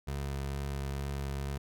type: tone with vibrato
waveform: 25% pulse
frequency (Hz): 69.3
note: C#2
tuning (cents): 0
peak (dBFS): -30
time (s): 0.07-1.58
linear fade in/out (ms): 10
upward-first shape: sine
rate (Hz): 2.2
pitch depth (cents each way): 13
effects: none